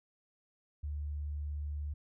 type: tone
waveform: sine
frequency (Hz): 73.6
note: D2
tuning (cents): +4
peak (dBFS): -35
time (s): 0.83-1.94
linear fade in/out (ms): 10
effects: none